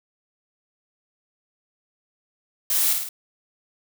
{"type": "noise with echo", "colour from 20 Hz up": "blue", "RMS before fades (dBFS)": -22, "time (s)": [2.7, 2.93], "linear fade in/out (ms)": 2, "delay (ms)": 53, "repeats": 3, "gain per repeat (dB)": -4, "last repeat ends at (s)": 3.089, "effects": []}